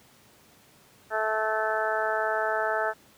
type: harmonic tone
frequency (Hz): 218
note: A3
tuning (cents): -16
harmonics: 2 / 3 / 4 / 5 / 6 / 7 / 8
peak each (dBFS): -33 / -29 / -31 / -42 / -32 / -32 / -34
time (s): 1.1-2.94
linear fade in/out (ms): 50
effects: pink hiss -57 dBFS RMS until 3.17 s + high-pass 100 Hz 12 dB/octave